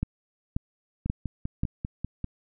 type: two click trains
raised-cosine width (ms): 5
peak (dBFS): -18 / -14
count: 7 / 4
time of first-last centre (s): 1.06-2.243 / 0.03-1.634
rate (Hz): 5.07 / 1.87
effects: none

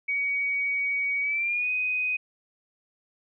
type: tone with pitch glide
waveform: sine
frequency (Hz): 2254 to 2501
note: C#7 to D#7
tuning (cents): +28 to +8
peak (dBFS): -24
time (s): 0.08-2.17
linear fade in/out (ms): 10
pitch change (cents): +180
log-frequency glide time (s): 1.21-1.7
effects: none

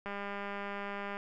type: click train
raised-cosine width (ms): 0.5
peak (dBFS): -25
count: 224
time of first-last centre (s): 0.06-1.169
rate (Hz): 201
effects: none

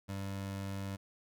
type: tone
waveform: 25% pulse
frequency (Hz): 98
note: G2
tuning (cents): 0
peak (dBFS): -34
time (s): 0.08-0.97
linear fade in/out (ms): 20
effects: none

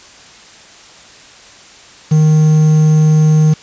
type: tone with quantisation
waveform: triangle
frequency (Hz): 154.9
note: D#3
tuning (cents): -7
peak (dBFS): -4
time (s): 2.11-3.54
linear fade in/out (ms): 10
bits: 5
effects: white hiss -39 dBFS RMS until 3.62 s + resampled to 16000 Hz

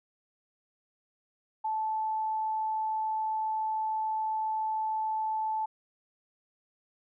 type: tone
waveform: sine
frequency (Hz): 873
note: A5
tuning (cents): -14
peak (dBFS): -28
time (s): 1.64-5.66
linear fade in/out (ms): 10
effects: none

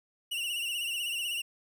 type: tone with vibrato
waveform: 45% pulse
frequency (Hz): 2824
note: F7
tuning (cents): +19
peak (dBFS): -31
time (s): 0.31-1.42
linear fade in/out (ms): 10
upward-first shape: sine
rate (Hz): 16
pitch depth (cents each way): 74
effects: none

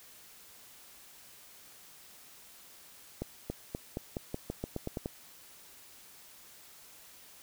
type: accelerating click train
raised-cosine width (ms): 2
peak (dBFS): -21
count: 12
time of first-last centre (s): 3.22-5.059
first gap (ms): 280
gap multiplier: 0.89
effects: white hiss -55 dBFS RMS until 7.42 s

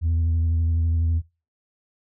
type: tone with vibrato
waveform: sine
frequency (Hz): 82.41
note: E2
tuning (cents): 0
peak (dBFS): -16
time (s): 0.01-1.22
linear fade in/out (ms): 50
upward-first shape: sine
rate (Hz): 12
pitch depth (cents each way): 26
effects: noise-tail reverb RT60 0.3 s tail -22 dB re dry + tanh soft clip ceiling -17 dBFS

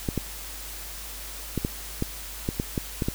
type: clicks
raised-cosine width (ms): 3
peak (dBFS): -12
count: 10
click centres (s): 0.088 / 0.177 / 1.577 / 1.649 / 2.024 / 2.489 / 2.599 / 2.778 / 3.022 / 3.085
effects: added 50 Hz sine -41 dBFS peak until 3.14 s + white hiss -39 dBFS RMS until 3.14 s

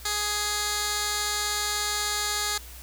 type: tone with band-pass filter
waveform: 15% pulse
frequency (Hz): 416.4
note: G#4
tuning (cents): +5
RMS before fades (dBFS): -28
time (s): 0.05-2.58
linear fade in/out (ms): 5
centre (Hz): 6100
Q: 0.82
effects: added 60 Hz sine -43 dBFS peak until 2.82 s + white hiss -46 dBFS RMS until 2.82 s

